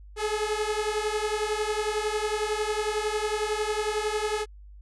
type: beating tone pair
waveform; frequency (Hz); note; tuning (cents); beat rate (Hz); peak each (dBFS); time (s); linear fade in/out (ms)
sawtooth; 420 / 431; G#4 / A4; +19 / -36; 11; -25; 0.16-4.46; 50
effects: added 50 Hz sine -44 dBFS peak until 4.81 s + resampled to 24000 Hz